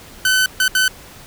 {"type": "tone bursts at uneven times", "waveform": "sawtooth", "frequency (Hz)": 1516, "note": "F#6", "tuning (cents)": 42, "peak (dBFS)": -9, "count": 3, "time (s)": [[0.25, 0.46], [0.6, 0.68], [0.75, 0.88]], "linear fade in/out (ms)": 2, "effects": ["pink hiss -40 dBFS RMS until 1.26 s"]}